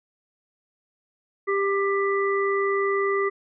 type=harmonic tone; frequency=395.8 Hz; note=G4; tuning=17 cents sharp; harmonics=1 / 3 / 5; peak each=-22 / -27 / -29 dBFS; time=1.47-3.3 s; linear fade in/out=20 ms; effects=none